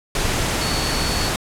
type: tone in noise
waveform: sine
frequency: 4435 Hz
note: C#8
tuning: in tune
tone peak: -27 dBFS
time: 0.61-1.29 s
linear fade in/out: 2 ms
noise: pink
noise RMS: -21 dBFS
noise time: 0.15-1.36 s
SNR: -9 dB
effects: low-pass 10000 Hz 12 dB/octave